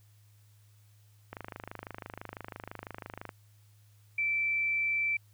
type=click train; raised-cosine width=0.5 ms; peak=-25 dBFS; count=52; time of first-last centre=1.33-3.292 s; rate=26 Hz
type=tone; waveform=sine; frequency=2331 Hz; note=D7; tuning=14 cents flat; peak=-27 dBFS; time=4.18-5.17 s; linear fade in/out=5 ms
effects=added 104 Hz sine -58 dBFS peak until 5.33 s + white hiss -69 dBFS RMS until 5.33 s